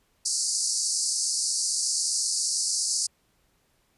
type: band-pass noise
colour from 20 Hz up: pink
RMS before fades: -27 dBFS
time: 0.25-3.07 s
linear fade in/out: 10 ms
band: 4500 to 10000 Hz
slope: 96 dB/octave
effects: pink hiss -68 dBFS RMS until 3.97 s + resampled to 32000 Hz